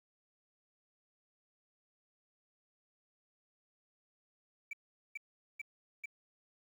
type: tone bursts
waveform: sine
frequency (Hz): 2318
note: D7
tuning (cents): -23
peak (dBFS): -36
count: 4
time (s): 4.71-6.058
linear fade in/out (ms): 5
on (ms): 22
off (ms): 420
effects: tanh soft clip ceiling -38 dBFS + 11-bit